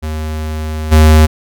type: tone with level steps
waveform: square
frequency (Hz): 77.78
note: D#2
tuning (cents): 0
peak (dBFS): -18 / -4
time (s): 0.02-1.27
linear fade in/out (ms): 20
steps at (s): 0.91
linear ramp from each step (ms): 20
effects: none